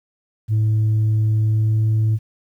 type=tone with pitch glide; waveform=sine; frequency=108.6 to 109.48 Hz; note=A2 to A2; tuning=-22 to -8 cents; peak=-12 dBFS; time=0.48-2.19 s; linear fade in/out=50 ms; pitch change=+14 cents; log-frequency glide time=1.43-1.85 s; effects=tanh soft clip ceiling -13 dBFS + 9-bit